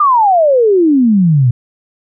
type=exponential sweep; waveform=sine; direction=down; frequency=1231 to 116.54 Hz; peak=-6 dBFS; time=0-1.51 s; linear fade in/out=5 ms; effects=none